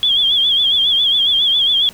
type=tone with vibrato; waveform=sine; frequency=3322 Hz; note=G#7; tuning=in tune; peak=-11 dBFS; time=0.03-1.89 s; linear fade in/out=0 ms; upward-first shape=sine; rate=7.3 Hz; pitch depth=84 cents each way; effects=pink hiss -41 dBFS RMS until 1.93 s